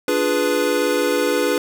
square chord, D diminished seventh, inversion none, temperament equal, 293.7 / 349.2 / 415.3 / 493.9 Hz, D4 / F4 / Ab4 / Cb5, 0 / 0 / 0 / 0 cents, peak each -24 / -26 / -23 / -21 dBFS, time 0.08-1.58 s, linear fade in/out 2 ms, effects none

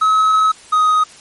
triangle tone pair in turn, 1283 / 1253 Hz, E6 / D#6, -47 / +12 cents, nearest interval unison, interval 41 cents, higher first, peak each -8 dBFS, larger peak neither, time 0.01-0.52 / 0.72-1.04 s, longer first, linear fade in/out 10 ms, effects white hiss -41 dBFS RMS until 1.2 s + MP3 48 kbps

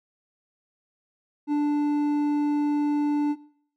triangle tone with hard clipping, 293.7 Hz, D4, in tune, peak -22 dBFS, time 1.47-3.36 s, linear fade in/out 50 ms, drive 9 dB, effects noise-tail reverb RT60 0.6 s tail -20 dB re dry

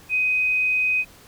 sine tone, 2509 Hz, D#7, 14 cents sharp, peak -18 dBFS, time 0.09-1.05 s, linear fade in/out 50 ms, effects pink hiss -49 dBFS RMS until 1.27 s

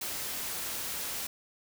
white noise, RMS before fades -36 dBFS, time 0.01-1.27 s, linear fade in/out 5 ms, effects none

